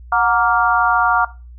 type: harmonic tone with a mistuned harmonic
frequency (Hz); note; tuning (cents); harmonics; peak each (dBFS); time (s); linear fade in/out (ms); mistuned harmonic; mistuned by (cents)
233.1; A#3; 0; 3 / 4 / 5 / 6; -18 / -18 / -18 / -18; 0.12-1.25; 5; 3; +71
effects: noise-tail reverb RT60 0.3 s tail -18 dB re dry + added 60 Hz sine -35 dBFS peak until 1.58 s